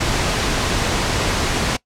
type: noise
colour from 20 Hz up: pink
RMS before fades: -19 dBFS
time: 0-1.77 s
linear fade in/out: 10 ms
effects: noise-tail reverb RT60 0.1 s tail -21 dB re dry + low-pass 7000 Hz 12 dB/octave